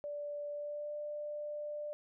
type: tone with pitch glide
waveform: sine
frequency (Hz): 584 to 593.5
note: D5 to D5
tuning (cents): -10 to +18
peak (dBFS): -38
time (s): 0.04-1.93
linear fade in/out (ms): 0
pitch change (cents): +28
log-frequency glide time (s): 0.5-0.94
effects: none